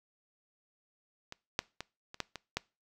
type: clicks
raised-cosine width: 0.2 ms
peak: -25 / -11 / -21 / -28 / -15 / -23 / -14 dBFS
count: 7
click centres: 1.324 / 1.591 / 1.806 / 2.144 / 2.203 / 2.357 / 2.57 s
effects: noise-tail reverb RT60 0.3 s tail -23 dB re dry